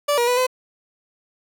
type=tone with pitch steps; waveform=30% pulse; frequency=581 / 477.8 / 493.4 / 509 Hz; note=D5 / A#4 / B4 / C5; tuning=-19 / +43 / -2 / -48 cents; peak=-14 dBFS; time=0.08-0.468 s; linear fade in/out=10 ms; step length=97 ms; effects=none